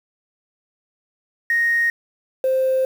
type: tone pair in turn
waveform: triangle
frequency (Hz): 1864.7 / 523.3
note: A#6 / C5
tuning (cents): 0 / 0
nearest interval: octave + minor seventh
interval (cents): 2200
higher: first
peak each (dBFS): -12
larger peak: neither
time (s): 1.5-1.9 / 2.44-2.85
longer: second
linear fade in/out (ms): 2
effects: tanh soft clip ceiling -13 dBFS + 7-bit